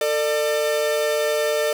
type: tone pair together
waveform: 45% pulse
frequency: 447.9 / 599 Hz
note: A4 / D5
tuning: +31 / +34 cents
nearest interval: perfect fourth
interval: 503 cents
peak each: -23 / -21 dBFS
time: 0.01-1.73 s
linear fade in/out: 2 ms
effects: none